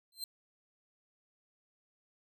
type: tone with exponential growth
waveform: sawtooth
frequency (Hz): 4130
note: C8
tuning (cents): -23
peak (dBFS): -31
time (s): 0.12-0.24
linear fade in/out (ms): 2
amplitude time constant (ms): 26
effects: none